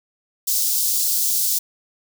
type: high-pass noise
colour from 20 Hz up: white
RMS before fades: -20 dBFS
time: 0.47-1.59 s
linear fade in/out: 10 ms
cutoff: 4500 Hz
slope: 24 dB/octave
effects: none